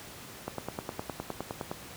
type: click train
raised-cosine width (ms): 1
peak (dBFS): -19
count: 13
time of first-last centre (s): 0.48-1.715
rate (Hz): 9.72
effects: pink hiss -46 dBFS RMS until 1.96 s + high-pass 80 Hz 12 dB/octave